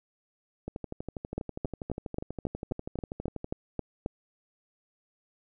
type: two click trains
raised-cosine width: 2 ms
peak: -22 / -17 dBFS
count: 35 / 11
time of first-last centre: 0.68-3.444 / 1.38-4.061 s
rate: 12.3 / 3.73 Hz
effects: none